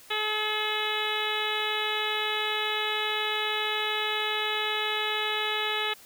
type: harmonic tone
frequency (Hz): 427.3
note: G#4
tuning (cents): +49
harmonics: 1 / 2 / 3 / 4 / 5 / 6 / 7 / 8 / 9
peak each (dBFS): -35 / -35 / -35 / -35 / -35 / -35 / -35 / -35 / -35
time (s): 0.1-5.94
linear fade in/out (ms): 10
effects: white hiss -52 dBFS RMS until 6.05 s